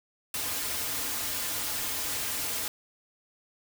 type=noise with comb filter; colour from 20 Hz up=white; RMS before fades=-32 dBFS; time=0.34-2.68 s; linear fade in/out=2 ms; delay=5.3 ms; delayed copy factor=-0.7; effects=none